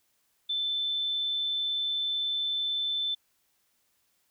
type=tone; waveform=sine; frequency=3529 Hz; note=A7; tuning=4 cents sharp; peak=-27 dBFS; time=0.49-3.15 s; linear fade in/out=10 ms; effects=white hiss -72 dBFS RMS until 4.3 s